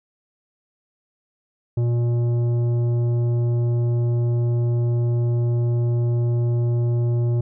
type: tone with tanh clipping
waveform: sine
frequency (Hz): 119.2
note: A#2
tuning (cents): +39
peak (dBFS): -19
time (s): 1.77-7.41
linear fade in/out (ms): 5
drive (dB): 10
effects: none